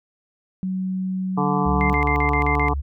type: tone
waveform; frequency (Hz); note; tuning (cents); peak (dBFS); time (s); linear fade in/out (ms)
sine; 187.2; F#3; +20; -22; 0.63-1.93; 0
type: harmonic tone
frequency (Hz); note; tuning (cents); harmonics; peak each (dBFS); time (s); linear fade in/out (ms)
145.3; D3; -18; 1 / 2 / 3 / 5 / 6 / 7 / 8; -27 / -27 / -27 / -27 / -27 / -27 / -27; 1.37-2.74; 10
type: tone with vibrato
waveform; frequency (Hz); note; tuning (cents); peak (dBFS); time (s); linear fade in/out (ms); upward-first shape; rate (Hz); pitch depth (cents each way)
sine; 69.5; C#2; +5; -22; 1.65-2.82; 20; sine; 6.5; 9
type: tone bursts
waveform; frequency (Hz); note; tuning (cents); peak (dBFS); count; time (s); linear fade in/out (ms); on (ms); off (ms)
sine; 2093; C7; 0; -22; 7; 1.81-2.684; 0; 88; 43
effects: none